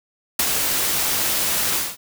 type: noise with ADSR envelope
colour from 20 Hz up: white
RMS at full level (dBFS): -17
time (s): 0.39-1.97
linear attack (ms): 4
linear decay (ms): 31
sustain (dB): -4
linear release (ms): 210
effects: none